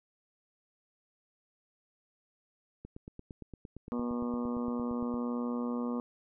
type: click train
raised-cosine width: 3 ms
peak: -31 dBFS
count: 21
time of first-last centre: 2.85-5.141 s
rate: 8.73 Hz
type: harmonic tone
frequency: 120.8 Hz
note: B2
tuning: 38 cents flat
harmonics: 2 / 3 / 4 / 5 / 6 / 7 / 8 / 9 / 10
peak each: -32 / -45 / -40 / -48 / -53 / -51 / -50 / -46 / -49 dBFS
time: 3.92-6 s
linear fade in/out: 0 ms
effects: none